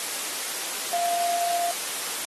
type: tone in noise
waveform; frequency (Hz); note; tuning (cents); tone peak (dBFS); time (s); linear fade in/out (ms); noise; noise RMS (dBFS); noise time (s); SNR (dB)
sine; 694; F5; -11; -24; 0.93-1.71; 0; white; -30; 0-2.25; +3
effects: high-pass 300 Hz 12 dB/octave + AAC 32 kbps